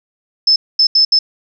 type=tone bursts at uneven times; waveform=sine; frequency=5250 Hz; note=E8; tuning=8 cents flat; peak=-7 dBFS; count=4; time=0.47-0.56 / 0.79-0.87 / 0.95-1.05 / 1.12-1.19 s; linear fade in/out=5 ms; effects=none